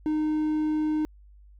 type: tone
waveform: triangle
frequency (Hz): 307.4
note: D#4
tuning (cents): -21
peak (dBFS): -21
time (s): 0.06-1.05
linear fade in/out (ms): 0
effects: added 50 Hz sine -49 dBFS peak until 1.59 s